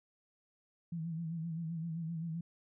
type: tone with vibrato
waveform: sine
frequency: 164.6 Hz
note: E3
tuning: 2 cents flat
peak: -36 dBFS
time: 0.92-2.41 s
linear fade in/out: 5 ms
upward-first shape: sine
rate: 7.7 Hz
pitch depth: 64 cents each way
effects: none